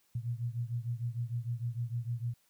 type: beating tone pair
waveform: sine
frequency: 116.5 / 123.1 Hz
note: A#2 / B2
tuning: -1 / -5 cents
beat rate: 6.6 Hz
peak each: -35 / -37 dBFS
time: 0.15-2.34 s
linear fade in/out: 5 ms
effects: white hiss -71 dBFS RMS until 2.49 s